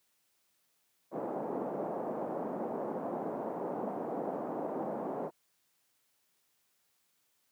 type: band-pass noise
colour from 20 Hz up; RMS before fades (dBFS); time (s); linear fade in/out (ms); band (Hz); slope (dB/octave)
white; -37; 1.11-5.31; 50; 190 to 760; 24
effects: white hiss -75 dBFS RMS until 7.51 s + high-pass 80 Hz 12 dB/octave